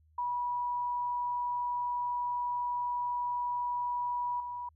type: tone with level steps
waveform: sine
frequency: 974 Hz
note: B5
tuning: 24 cents flat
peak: -30 / -36 dBFS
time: 0.18-4.69 s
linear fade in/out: 5 ms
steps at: 4.4 s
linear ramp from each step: 2 ms
effects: added 78 Hz sine -62 dBFS peak until 4.75 s